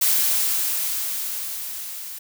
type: noise with level ramp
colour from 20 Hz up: blue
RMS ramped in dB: -18 to -35 dBFS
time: 0.01-2.19 s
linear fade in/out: 10 ms
effects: none